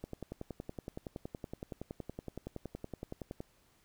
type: click train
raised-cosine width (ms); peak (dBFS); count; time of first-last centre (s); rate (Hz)
2; -27; 37; 0.04-3.404; 10.7
effects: pink hiss -69 dBFS RMS until 3.84 s